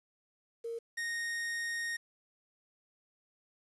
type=tone pair in turn; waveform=sine / 45% pulse; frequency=463 / 1858.4 Hz; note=A#4 / A#6; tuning=-12 / -6 cents; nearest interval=2 octaves; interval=2406 cents; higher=second; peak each=-36 / -34 dBFS; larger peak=second; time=0.64-0.79 / 0.97-1.97 s; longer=second; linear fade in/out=10 ms; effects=resampled to 24000 Hz + 10-bit